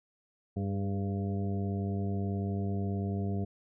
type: harmonic tone with a mistuned harmonic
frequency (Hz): 98.4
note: G2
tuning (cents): +7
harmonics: 1 / 2 / 3 / 4 / 5 / 6 / 7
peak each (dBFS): -32 / -34 / -43 / -41 / -49 / -53 / -45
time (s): 0.56-3.45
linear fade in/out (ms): 10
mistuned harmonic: 4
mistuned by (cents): +37
effects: none